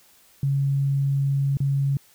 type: tone with dropouts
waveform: sine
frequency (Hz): 138.59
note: C#3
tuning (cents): 0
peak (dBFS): -19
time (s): 0.43-1.97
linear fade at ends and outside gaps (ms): 2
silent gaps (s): 1.571-1.603
effects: white hiss -56 dBFS RMS until 2.14 s